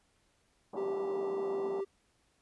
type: band-pass noise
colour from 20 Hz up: white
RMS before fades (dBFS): -43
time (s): 0.73-1.81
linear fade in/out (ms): 5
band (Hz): 170 to 1000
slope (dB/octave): 48
type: tone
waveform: triangle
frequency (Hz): 392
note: G4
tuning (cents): 0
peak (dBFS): -30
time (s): 0.76-1.85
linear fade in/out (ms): 20
effects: pink hiss -72 dBFS RMS until 2.41 s + resampled to 24000 Hz